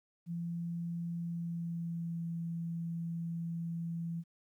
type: tone with pitch glide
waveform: sine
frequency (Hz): 170 to 167.66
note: F3 to E3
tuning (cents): -46 to +30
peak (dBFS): -35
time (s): 0.26-4.24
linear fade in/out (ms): 50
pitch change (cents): -24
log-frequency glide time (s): 1.2-2.26
effects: 12-bit